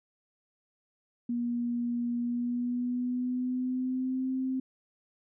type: tone with pitch glide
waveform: sine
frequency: 239.2 to 260.8 Hz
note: A#3 to C4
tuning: +45 to -5 cents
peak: -28 dBFS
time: 1.29-4.6 s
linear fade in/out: 5 ms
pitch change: +150 cents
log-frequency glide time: 2.19-4.31 s
effects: none